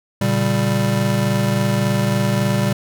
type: chord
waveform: square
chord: G diminished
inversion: first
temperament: just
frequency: 117.6 / 141.12 / 196 Hz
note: Bb2 / Db3 / G3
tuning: +16 / +31 / 0 cents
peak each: -21 / -23 / -20 dBFS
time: 0.21-2.73 s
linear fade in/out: 5 ms
effects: none